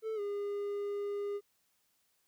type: tone with pitch glide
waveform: triangle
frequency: 441 to 406.7 Hz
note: A4 to G#4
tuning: +4 to -36 cents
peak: -32 dBFS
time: 0.02-1.41 s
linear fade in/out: 50 ms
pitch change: -140 cents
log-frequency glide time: 0.15-0.2 s
effects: white hiss -75 dBFS RMS until 2.27 s